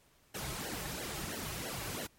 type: noise with flanger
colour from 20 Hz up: pink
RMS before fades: -40 dBFS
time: 0.34-2.07 s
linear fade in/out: 10 ms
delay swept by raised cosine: 0.81 to 4.31 ms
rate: 3 Hz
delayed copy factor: -1
effects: pink hiss -67 dBFS RMS until 2.18 s + MP3 64 kbps